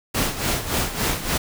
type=noise with tremolo; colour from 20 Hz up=pink; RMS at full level=-21 dBFS; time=0.14-1.38 s; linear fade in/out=10 ms; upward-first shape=sine; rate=3.5 Hz; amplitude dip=70%; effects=none